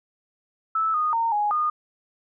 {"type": "tone with pitch steps", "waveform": "sine", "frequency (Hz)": [1311, 1234, 918, 832, 1224], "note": ["E6", "D#6", "A#5", "G#5", "D#6"], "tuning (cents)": [-10, -15, -27, 3, -29], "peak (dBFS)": -20, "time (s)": [0.75, 1.7], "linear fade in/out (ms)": 5, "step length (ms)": 190, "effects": []}